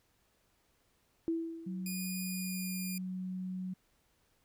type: tone with exponential decay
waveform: sine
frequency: 329.6 Hz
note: E4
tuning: in tune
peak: -28 dBFS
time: 1.28-2.11 s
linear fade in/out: 0 ms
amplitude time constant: 180 ms
type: tone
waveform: sine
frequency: 185 Hz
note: F#3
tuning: in tune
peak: -36 dBFS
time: 1.66-3.74 s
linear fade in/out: 10 ms
type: tone with pitch glide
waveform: 5% pulse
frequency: 2454 to 2417 Hz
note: D#7 to D7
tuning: -25 to +49 cents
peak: -31 dBFS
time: 1.86-2.98 s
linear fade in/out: 2 ms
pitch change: -26 cents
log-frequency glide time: 2.23-2.75 s
effects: pink hiss -73 dBFS RMS until 4.44 s